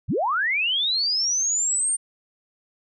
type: linear sweep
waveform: sine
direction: up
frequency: 58.2 to 8900 Hz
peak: -20 dBFS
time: 0.08-1.97 s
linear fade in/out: 20 ms
effects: none